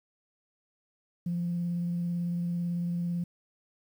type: tone with vibrato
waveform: sine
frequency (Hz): 173.3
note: F3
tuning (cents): -13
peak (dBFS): -27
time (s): 1.26-3.24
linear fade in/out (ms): 5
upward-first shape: square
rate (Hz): 18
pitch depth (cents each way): 11
effects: tanh soft clip ceiling -24 dBFS + 10-bit